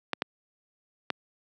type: clicks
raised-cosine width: 0.3 ms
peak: -10 dBFS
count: 3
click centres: 0.133 / 0.221 / 1.103 s
effects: high-pass 200 Hz 12 dB/octave